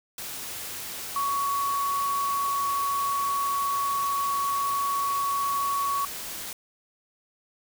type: tone in noise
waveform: sine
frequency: 1119 Hz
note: C#6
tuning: 16 cents sharp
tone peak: -24 dBFS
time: 1.16-6.05 s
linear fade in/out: 2 ms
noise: white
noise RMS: -36 dBFS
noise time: 0.18-6.53 s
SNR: +9 dB
effects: none